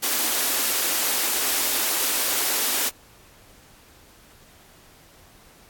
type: high-pass noise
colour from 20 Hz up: white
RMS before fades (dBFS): -23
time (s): 0.02-2.9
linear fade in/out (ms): 20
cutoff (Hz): 230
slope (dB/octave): 96
effects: pink hiss -52 dBFS RMS until 5.69 s + AAC 64 kbps